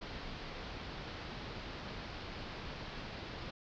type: low-pass noise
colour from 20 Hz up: pink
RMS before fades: -45 dBFS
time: 0.01-3.51 s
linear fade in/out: 10 ms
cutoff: 5000 Hz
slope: 48 dB/octave
effects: none